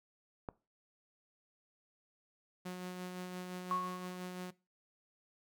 click, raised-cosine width 1 ms, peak -26 dBFS, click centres 0.488 s
sawtooth tone with tremolo, 181.6 Hz, F#3, 32 cents flat, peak -36 dBFS, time 2.65-4.51 s, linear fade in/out 10 ms, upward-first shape sine, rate 5.8 Hz, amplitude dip 30%
sine tone with exponential decay, 1100 Hz, C#6, 14 cents flat, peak -30 dBFS, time 3.71-4.31 s, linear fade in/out 1 ms, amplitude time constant 130 ms
effects noise-tail reverb RT60 0.3 s tail -21 dB re dry

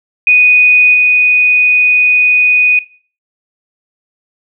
sine tone with level steps, 2483 Hz, D#7, 4 cents flat, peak -4 / -6 dBFS, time 0.27-2.79 s, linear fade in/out 2 ms, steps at 0.94 s, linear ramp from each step 2 ms, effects noise-tail reverb RT60 0.4 s tail -17 dB re dry

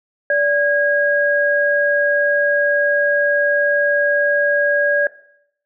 sine tone pair together, 579.5 / 1639 Hz, D5 / G#6, -23 / -23 cents, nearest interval octave + tritone, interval 1800 cents, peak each -16 dBFS, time 0.3-5.07 s, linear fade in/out 2 ms, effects noise-tail reverb RT60 0.7 s tail -17 dB re dry

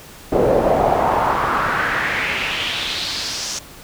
brown noise with band-pass filter sweep, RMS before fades -19 dBFS, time 0.32-3.59 s, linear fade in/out 5 ms, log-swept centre 470 to 6300 Hz, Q 2.9, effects pink hiss -40 dBFS RMS until 3.83 s

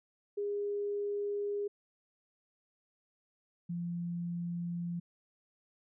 sine tone pair in turn, 408.3 / 172.56 Hz, G#4 / F3, -29 / -20 cents, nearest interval octave + minor third, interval 1491 cents, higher first, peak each -32 / -34 dBFS, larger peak first, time 0.37-1.68 / 3.69-5 s, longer neither, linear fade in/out 10 ms, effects none

